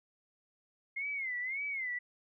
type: tone with vibrato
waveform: sine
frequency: 2116 Hz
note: C7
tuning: 19 cents sharp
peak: -34 dBFS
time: 0.96-1.99 s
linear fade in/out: 10 ms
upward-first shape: sine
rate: 1.8 Hz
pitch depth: 140 cents each way
effects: none